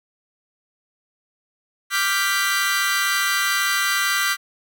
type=chord; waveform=sawtooth; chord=G dominant seventh; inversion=second; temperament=equal; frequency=1174.7 / 1396.9 / 1568 / 1975.5 Hz; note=D6 / F6 / G6 / B6; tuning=0 / 0 / 0 / 0 cents; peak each=-22 / -22 / -20 / -20 dBFS; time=1.9-4.37 s; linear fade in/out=50 ms; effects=none